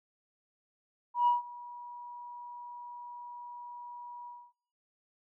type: tone with ADSR envelope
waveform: sine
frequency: 966 Hz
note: B5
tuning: 39 cents flat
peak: -20 dBFS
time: 1.14-4.53 s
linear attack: 130 ms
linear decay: 150 ms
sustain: -22 dB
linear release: 260 ms
effects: noise-tail reverb RT60 0.6 s tail -26 dB re dry + tanh soft clip ceiling -18 dBFS